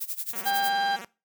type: noise with tremolo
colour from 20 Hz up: violet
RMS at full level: -30 dBFS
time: 0-0.71 s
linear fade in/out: 20 ms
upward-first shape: sine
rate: 11 Hz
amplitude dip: 90%
type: tone with vibrato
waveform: 5% pulse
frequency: 210.5 Hz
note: G#3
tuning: 24 cents sharp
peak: -27 dBFS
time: 0.33-1.05 s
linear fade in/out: 2 ms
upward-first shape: square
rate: 19 Hz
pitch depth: 190 cents each way
type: harmonic tone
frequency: 797 Hz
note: G5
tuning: 28 cents sharp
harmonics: 1 / 2 / 4 / 5 / 6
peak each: -24 / -30 / -36 / -38 / -40 dBFS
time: 0.45-0.97 s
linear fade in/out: 20 ms
effects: noise-tail reverb RT60 0.3 s tail -21 dB re dry